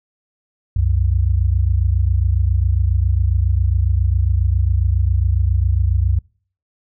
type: tone pair together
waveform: sine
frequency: 65 / 92.33 Hz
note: C2 / F#2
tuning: -11 / -3 cents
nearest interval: tritone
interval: 608 cents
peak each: -16 dBFS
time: 0.76-6.19 s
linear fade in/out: 5 ms
effects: noise-tail reverb RT60 0.5 s tail -25 dB re dry